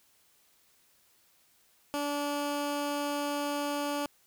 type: tone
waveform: 15% pulse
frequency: 289.1 Hz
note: D4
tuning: 27 cents flat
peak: -24 dBFS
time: 1.94-4.06 s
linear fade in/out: 0 ms
effects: white hiss -66 dBFS RMS until 4.26 s